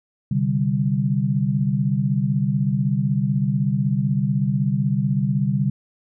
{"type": "chord", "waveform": "sine", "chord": "C suspended second", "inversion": "none", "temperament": "equal", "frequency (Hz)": [130.81, 146.83, 196], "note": ["C3", "D3", "G3"], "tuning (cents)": [0, 0, 0], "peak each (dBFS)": -22, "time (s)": [0.31, 5.7], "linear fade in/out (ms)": 5, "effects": []}